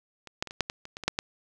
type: clicks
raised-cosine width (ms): 0.2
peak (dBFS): -26 / -10 / -23 / -23 / -7 / -15 / -25 / -21 / -20 / -6 / -10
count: 11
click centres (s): 0.273 / 0.425 / 0.473 / 0.509 / 0.607 / 0.699 / 0.854 / 0.969 / 1.037 / 1.08 / 1.189
effects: none